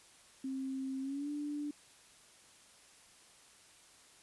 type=tone with pitch glide; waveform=sine; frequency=265.9 to 293.3 Hz; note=C4 to D4; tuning=+28 to -2 cents; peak=-36 dBFS; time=0.44-1.71 s; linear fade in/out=5 ms; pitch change=+170 cents; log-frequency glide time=1.01-1.3 s; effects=white hiss -61 dBFS RMS until 4.22 s + resampled to 24000 Hz